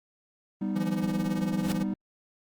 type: chord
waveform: triangle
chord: G augmented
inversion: none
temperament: equal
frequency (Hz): 196 / 246.9 / 311.1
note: G3 / B3 / D#4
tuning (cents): 0 / 0 / 0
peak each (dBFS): -27 / -33 / -32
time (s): 0.61-1.94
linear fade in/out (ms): 5
type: tone with tremolo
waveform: square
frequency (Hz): 170.3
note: F3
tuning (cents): -43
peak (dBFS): -28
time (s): 0.75-1.84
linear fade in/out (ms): 20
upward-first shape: triangle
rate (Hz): 18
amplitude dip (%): 85
type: noise with exponential growth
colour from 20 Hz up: pink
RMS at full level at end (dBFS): -31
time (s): 1.54-1.72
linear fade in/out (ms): 0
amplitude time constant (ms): 39
effects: Opus 24 kbps